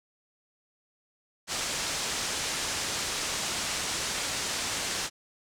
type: low-pass noise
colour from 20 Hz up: white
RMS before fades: -32 dBFS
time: 1.47-5.1 s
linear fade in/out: 50 ms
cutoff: 8000 Hz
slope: 24 dB/octave
effects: none

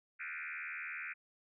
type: tone with frequency modulation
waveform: sine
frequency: 1943 Hz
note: B6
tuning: 29 cents flat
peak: -40 dBFS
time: 0.19-1.14 s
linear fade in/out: 20 ms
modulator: 79.5 Hz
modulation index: 6.9
effects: none

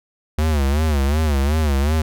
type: tone with vibrato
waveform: square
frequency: 73.42 Hz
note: D2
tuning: in tune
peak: -16 dBFS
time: 0.38-2.02 s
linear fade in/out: 5 ms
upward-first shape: sine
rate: 2.7 Hz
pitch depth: 140 cents each way
effects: none

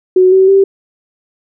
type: tone with pitch steps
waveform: sine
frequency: 370 / 380 / 390.2 Hz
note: F#4 / F#4 / G4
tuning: 0 / +46 / -8 cents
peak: -4 dBFS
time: 0.16-0.64 s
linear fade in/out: 5 ms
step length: 160 ms
effects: none

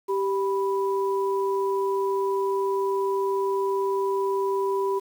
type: tone pair together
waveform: sine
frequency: 390.9 / 985 Hz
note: G4 / B5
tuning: -5 / -5 cents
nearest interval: octave + major third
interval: 1600 cents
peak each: -23 / -28 dBFS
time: 0.08-5 s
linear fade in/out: 20 ms
effects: 8-bit

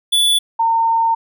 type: tone pair in turn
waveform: square / sine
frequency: 3453 / 911.4 Hz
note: A7 / A#5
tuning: -33 / -39 cents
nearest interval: octave + major seventh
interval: 2306 cents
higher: first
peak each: -12 dBFS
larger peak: neither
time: 0.12-0.39 / 0.59-1.15 s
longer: second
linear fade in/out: 10 ms
effects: none

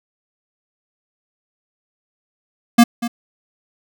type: tone with echo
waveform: square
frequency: 235.9 Hz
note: A#3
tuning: 21 cents sharp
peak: -6 dBFS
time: 2.78-2.84 s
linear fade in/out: 10 ms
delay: 240 ms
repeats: 1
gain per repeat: -14 dB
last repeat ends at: 3.08 s
effects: none

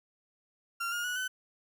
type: tone with pitch steps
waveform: 35% pulse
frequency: 1380 / 1422.9 / 1467.1 / 1512.7 Hz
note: F6 / F6 / F#6 / F#6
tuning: -21 / +32 / -15 / +38 cents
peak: -30 dBFS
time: 0.8-1.28 s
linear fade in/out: 10 ms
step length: 120 ms
effects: none

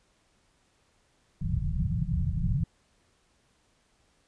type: low-pass noise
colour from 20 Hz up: white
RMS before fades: -28 dBFS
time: 1.41-2.64 s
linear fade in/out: 5 ms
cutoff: 180 Hz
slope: 96 dB/octave
effects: pink hiss -68 dBFS RMS until 4.27 s + resampled to 22050 Hz

